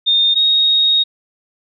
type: tone pair in turn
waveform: sine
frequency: 3650 / 3746 Hz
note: A#7 / A#7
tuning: -37 / +8 cents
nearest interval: unison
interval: 45 cents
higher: second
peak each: -10 dBFS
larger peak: neither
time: 0.06-0.35 / 0.35-1.04 s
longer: second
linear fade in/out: 20 ms
effects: none